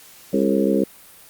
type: harmonic tone with a mistuned harmonic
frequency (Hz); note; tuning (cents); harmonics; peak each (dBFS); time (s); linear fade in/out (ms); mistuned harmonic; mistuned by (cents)
67.4; C#2; -48; 3 / 4 / 5 / 6 / 7 / 8; -21 / -22 / -23 / -24 / -24 / -25; 0.33-0.84; 5; 7; -46
effects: white hiss -46 dBFS RMS until 1.29 s + Opus 48 kbps